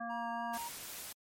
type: harmonic tone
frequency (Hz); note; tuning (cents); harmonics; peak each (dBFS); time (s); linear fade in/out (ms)
233.1; A#3; 0; 1 / 3 / 5 / 7; -44 / -40 / -45 / -45; 0-0.58; 10
type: tone with vibrato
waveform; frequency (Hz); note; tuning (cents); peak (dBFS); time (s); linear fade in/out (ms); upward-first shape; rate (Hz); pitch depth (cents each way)
triangle; 940; A#5; +14; -38; 0.09-0.69; 20; triangle; 3.5; 21
type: noise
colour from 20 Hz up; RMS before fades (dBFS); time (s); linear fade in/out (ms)
white; -45; 0.53-1.13; 10
effects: MP3 64 kbps